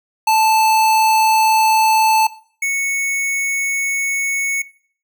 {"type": "tone pair in turn", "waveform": "square", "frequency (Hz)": [878, 2212], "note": ["A5", "C#7"], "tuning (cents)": [-4, -4], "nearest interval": "octave + major third", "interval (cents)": 1600, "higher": "second", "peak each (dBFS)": [-12, -17], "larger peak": "first", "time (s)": [[0.27, 2.27], [2.62, 4.62]], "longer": "neither", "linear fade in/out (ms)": 5, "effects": ["noise-tail reverb RT60 0.5 s tail -18 dB re dry"]}